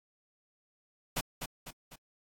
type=noise with echo; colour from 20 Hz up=pink; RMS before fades=-32 dBFS; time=1.16-1.21 s; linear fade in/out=10 ms; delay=250 ms; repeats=3; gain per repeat=-6 dB; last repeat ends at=1.96 s; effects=AAC 64 kbps